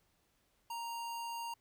square tone, 932.3 Hz, A#5, in tune, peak -40 dBFS, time 0.7-1.54 s, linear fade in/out 5 ms, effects pink hiss -75 dBFS RMS until 1.6 s

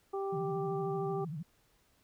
harmonic tone, 392 Hz, G4, in tune, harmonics 1 / 2 / 3, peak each -34 / -40 / -44 dBFS, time 0.13-1.25 s, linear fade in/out 10 ms
sine tone with vibrato, 157.5 Hz, D#3, 21 cents sharp, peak -37 dBFS, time 0.32-1.43 s, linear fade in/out 10 ms, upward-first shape triangle, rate 13 Hz, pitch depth 220 cents each way
effects pink hiss -70 dBFS RMS until 2.03 s

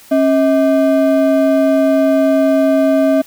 triangle ring-modulated tone, 455.1 Hz, A#4, 42 cents flat, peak -4 dBFS, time 0.11-3.22 s, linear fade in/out 10 ms, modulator 183 Hz, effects white hiss -42 dBFS RMS until 3.26 s

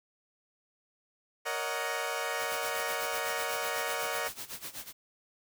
15% pulse chord, D# minor seventh, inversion second, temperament equal with one note detuned, 466.2 / 560.5 / 622.3 / 740 Hz, A#4 / C#5 / D#5 / F#5, 0 / +19 / 0 / 0 cents, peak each -31 dBFS, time 1.45-4.29 s, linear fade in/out 20 ms
white noise with tremolo, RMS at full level -39 dBFS, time 2.38-4.93 s, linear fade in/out 50 ms, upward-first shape sine, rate 8 Hz, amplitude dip 85%
effects none

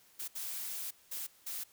blue noise bursts at uneven times, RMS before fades -40 dBFS, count 4, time 0.19-0.28 / 0.35-0.91 / 1.11-1.27 / 1.46-1.64 s, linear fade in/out 10 ms, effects white hiss -64 dBFS RMS until 1.72 s

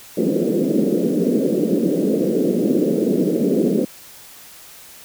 pink band-pass noise, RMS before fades -18 dBFS, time 0.17-3.85 s, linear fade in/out 5 ms, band 180 to 510 Hz, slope 48 dB/octave, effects white hiss -42 dBFS RMS until 5.04 s

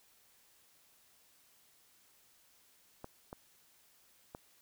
clicks, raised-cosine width 1 ms, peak -30 dBFS, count 3, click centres 3.044 / 3.329 / 4.349 s, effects white hiss -67 dBFS RMS until 4.61 s

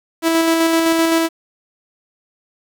sawtooth tone with tremolo, 328.3 Hz, E4, 7 cents flat, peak -8 dBFS, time 0.22-1.29 s, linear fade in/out 50 ms, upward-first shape square, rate 7.8 Hz, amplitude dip 25%, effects 7-bit

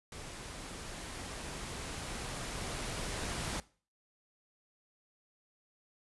pink noise with level ramp, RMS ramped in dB -46 to -37 dBFS, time 0.12-3.6 s, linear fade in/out 2 ms, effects noise-tail reverb RT60 0.4 s tail -20 dB re dry + resampled to 24000 Hz

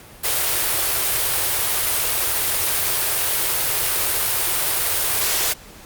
white band-stop noise, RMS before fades -20 dBFS, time 0.23-5.54 s, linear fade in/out 20 ms, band 150 to 320 Hz, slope 96 dB/octave, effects pink hiss -43 dBFS RMS until 5.85 s + Opus 48 kbps

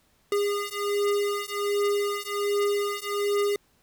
square beating tone pair, 406.9 / 408.2 Hz, G#4 / G#4, -35 / -30 cents, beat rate 1.3 Hz, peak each -28 dBFS, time 0.32-3.56 s, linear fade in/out 2 ms, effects pink hiss -65 dBFS RMS until 3.82 s

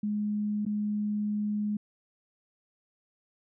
sine tone with dropouts, 209 Hz, G#3, 11 cents sharp, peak -27 dBFS, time 0.03-1.77 s, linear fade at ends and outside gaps 5 ms, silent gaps 0.652-0.663 s, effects none

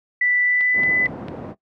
sine tone with pitch glide, 1975.5 to 2002 Hz, B6 to B6, 0 to +23 cents, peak -16 dBFS, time 0.21-1.07 s, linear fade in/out 5 ms, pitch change +23 cents, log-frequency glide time 0.43-0.81 s
click train, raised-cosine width 0.3 ms, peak -20 dBFS, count 4, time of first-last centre 0.61-1.284 s, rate 4.45 Hz
pink low-pass noise, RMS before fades -29 dBFS, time 0.73-1.55 s, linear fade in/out 50 ms, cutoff 670 Hz, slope 12 dB/octave
effects noise-tail reverb RT60 0.1 s tail -19 dB re dry + high-pass 150 Hz 12 dB/octave

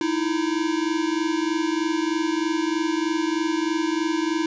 square tone pair together, 311.1 / 334.3 Hz, D#4 / E4, 0 / +24 cents, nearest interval minor second, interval 124 cents, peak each -25 dBFS, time 0.01-4.46 s, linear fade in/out 2 ms, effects resampled to 16000 Hz + 10-bit

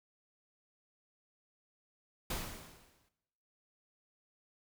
pink noise with exponential decay, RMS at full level -36 dBFS, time 2.3-3.09 s, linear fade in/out 5 ms, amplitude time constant 170 ms, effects noise-tail reverb RT60 1.0 s tail -17 dB re dry

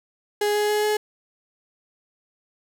35% pulse tone with pitch steps, 415.3 / 417.9 / 420.6 / 423.3 Hz, G#4 / G#4 / G#4 / G#4, 0 / +11 / +22 / +33 cents, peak -18 dBFS, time 0.41-0.97 s, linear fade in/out 5 ms, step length 140 ms, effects none

